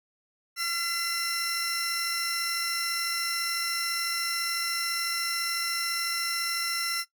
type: tone cluster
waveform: sawtooth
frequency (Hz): 1366 / 2030 / 5410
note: F6 / B6 / E8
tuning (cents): -39 / +47 / +44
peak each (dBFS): -29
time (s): 0.56-7.05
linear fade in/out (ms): 50
effects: noise-tail reverb RT60 0.1 s tail -17 dB re dry